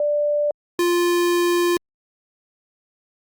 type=tone pair in turn; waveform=sine / square; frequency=589 / 348.9 Hz; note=D5 / F4; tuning=+5 / -2 cents; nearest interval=major sixth; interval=907 cents; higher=first; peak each=-17 dBFS; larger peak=neither; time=0-0.51 / 0.79-1.77 s; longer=second; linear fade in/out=2 ms; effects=Opus 48 kbps